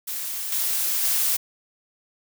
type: noise with level steps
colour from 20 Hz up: blue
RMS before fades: -30 / -24 / -22 dBFS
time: 0.07-1.37 s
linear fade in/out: 10 ms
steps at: 0.52 / 1.03 s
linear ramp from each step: 2 ms
effects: none